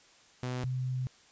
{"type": "tone pair in turn", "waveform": ["sawtooth", "sine"], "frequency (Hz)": [125.7, 128.12], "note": ["B2", "C3"], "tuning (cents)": [31, -36], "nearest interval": "unison", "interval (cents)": 33, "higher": "second", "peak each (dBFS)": [-29, -30], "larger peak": "first", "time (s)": [[0.43, 0.64], [0.64, 1.07]], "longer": "second", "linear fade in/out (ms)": 0, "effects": ["white hiss -60 dBFS RMS until 1.31 s", "resampled to 16000 Hz"]}